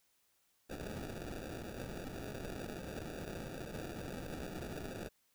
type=noise with sample-and-hold; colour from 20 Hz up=white; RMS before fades=-44 dBFS; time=0.69-5.09 s; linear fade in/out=20 ms; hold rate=1050 Hz; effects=white hiss -75 dBFS RMS until 5.34 s